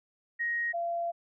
sine tone pair in turn, 1879 / 684.2 Hz, A#6 / F5, +13 / -36 cents, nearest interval octave + perfect fourth, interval 1749 cents, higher first, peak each -28 / -29 dBFS, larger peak first, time 0.39-0.73 / 0.73-1.12 s, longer second, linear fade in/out 20 ms, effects none

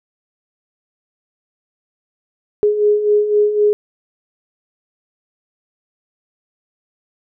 sine beating tone pair, 414.5 / 418.4 Hz, G#4 / G#4, -3 / +13 cents, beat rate 3.9 Hz, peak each -19 / -12 dBFS, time 2.63-3.73 s, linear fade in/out 0 ms, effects none

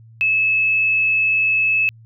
sine tone, 2599 Hz, E7, 25 cents flat, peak -14 dBFS, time 0.21-1.89 s, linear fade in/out 0 ms, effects added 113 Hz sine -42 dBFS peak until 2.05 s

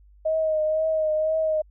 sine tone with vibrato, 627 Hz, D#5, 13 cents sharp, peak -20 dBFS, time 0.25-1.62 s, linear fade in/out 10 ms, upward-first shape triangle, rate 2 Hz, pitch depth 35 cents each way, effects added 50 Hz sine -50 dBFS peak until 1.7 s

